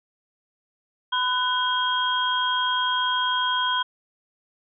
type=tone cluster; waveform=sine; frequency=1006 / 1492 / 3241 Hz; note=B5 / F#6 / G#7; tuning=+32 / +14 / -43 cents; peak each=-24 / -27 / -25 dBFS; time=1.12-3.83 s; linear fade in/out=10 ms; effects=none